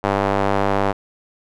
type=tone with band-pass filter; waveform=square; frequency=49.63 Hz; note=G1; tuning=22 cents sharp; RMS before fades=-19 dBFS; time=0.03-0.93 s; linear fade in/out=20 ms; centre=780 Hz; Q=1.1; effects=none